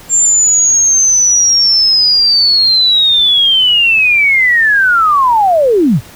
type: linear sweep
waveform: sine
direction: down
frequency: 7380 to 98 Hz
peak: -6 dBFS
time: 0.09-6.01 s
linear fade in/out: 50 ms
effects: pink hiss -36 dBFS RMS until 6.15 s